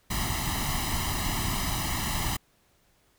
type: noise with comb filter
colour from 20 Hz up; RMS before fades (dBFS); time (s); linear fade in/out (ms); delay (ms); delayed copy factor
pink; -29; 0.1-2.37; 10; 1; +0.85
effects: pink hiss -66 dBFS RMS until 3.18 s